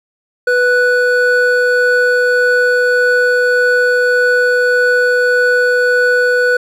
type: tone pair together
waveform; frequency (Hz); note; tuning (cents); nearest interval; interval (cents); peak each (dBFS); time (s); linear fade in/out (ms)
triangle; 493.9 / 1480; B4 / F#6; 0 / 0; octave + perfect fifth; 1900; -10; 0.47-6.57; 5
effects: none